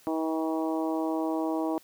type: harmonic tone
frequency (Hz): 160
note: D#3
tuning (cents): +49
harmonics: 2 / 3 / 4 / 5 / 6 / 7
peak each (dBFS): -28 / -36 / -34 / -37 / -38 / -43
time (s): 0.07-1.78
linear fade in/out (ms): 0
effects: white hiss -58 dBFS RMS until 1.83 s + high-pass 80 Hz 12 dB/octave